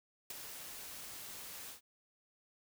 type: noise with ADSR envelope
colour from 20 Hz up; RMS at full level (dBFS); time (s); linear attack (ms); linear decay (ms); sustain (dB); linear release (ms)
white; -41; 0.3-1.81; 4; 20; -7; 110
effects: none